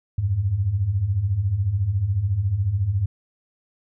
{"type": "beating tone pair", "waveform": "sine", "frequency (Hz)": [87.7, 101.7], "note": ["F2", "G#2"], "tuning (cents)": [8, -36], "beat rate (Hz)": 14, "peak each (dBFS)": [-26, -20], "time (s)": [0.18, 3.06], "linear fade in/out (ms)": 5, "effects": []}